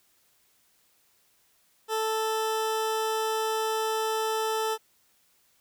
20% pulse tone, 440 Hz, A4, in tune, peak -21 dBFS, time 1.88-4.78 s, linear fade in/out 50 ms, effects white hiss -66 dBFS RMS until 5.6 s

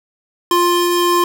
square tone pair together, 349.9 / 1051 Hz, F4 / C6, +3 / +7 cents, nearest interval octave + perfect fifth, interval 1904 cents, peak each -15 / -16 dBFS, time 0.51-1.24 s, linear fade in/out 2 ms, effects none

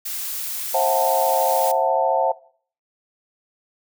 blue noise, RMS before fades -28 dBFS, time 0.05-1.72 s, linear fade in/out 10 ms
sine chord, F# half-diminished seventh, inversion second, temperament just, 532.8 / 666 / 740 / 888 Hz, C5 / E5 / F#5 / A5, +31 / +18 / 0 / +16 cents, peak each -22 dBFS, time 0.74-2.32 s, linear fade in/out 5 ms
effects noise-tail reverb RT60 0.5 s tail -19 dB re dry

